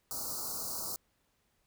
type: band-stop noise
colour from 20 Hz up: white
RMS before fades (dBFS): -38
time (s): 0.11-0.96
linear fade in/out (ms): 0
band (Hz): 1400 to 4200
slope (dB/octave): 96
effects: pink hiss -75 dBFS RMS until 1.66 s